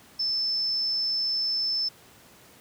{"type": "tone", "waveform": "sine", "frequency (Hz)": 5274, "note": "E8", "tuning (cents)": 0, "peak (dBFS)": -24, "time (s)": [0.19, 1.89], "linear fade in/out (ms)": 10, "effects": ["pink hiss -53 dBFS RMS until 2.6 s", "high-pass 100 Hz 12 dB/octave"]}